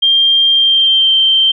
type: tone with pitch glide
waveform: sine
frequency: 3190 to 3133 Hz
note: G7 to G7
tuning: +30 to -2 cents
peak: -7 dBFS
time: 0.02-1.52 s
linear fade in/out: 10 ms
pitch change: -32 cents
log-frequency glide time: 0.51-1.13 s
effects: none